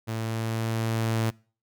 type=tone with level ramp; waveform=sawtooth; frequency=112.6 Hz; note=A2; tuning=40 cents sharp; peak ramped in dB=-25 to -19 dBFS; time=0.07-1.31 s; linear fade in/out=20 ms; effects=noise-tail reverb RT60 0.4 s tail -24 dB re dry